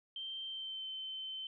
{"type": "tone with pitch glide", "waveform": "sine", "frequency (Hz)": [3136, 3080], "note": ["G7", "G7"], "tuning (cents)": [0, -31], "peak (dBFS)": -40, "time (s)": [0.16, 1.47], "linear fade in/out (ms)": 2, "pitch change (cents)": -31, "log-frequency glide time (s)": [0.45, 0.87], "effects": []}